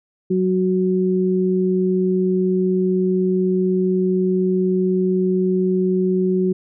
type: tone pair together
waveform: sine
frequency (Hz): 185.8 / 369.9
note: F#3 / F#4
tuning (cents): +7 / 0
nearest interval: octave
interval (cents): 1193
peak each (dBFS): -18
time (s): 0.3-6.53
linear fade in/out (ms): 10
effects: none